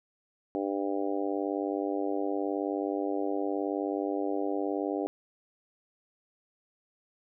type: harmonic tone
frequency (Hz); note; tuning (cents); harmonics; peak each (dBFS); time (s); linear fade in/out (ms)
99.1; G2; +19; 3 / 4 / 5 / 6 / 7 / 8; -32 / -34 / -36 / -38 / -39 / -40; 0.55-5.07; 0
effects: none